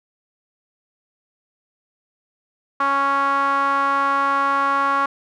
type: tone with band-pass filter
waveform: sawtooth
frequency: 277.2 Hz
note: C#4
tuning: in tune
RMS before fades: -19 dBFS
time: 2.8-5.06 s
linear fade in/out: 5 ms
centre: 1200 Hz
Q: 6.9
effects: none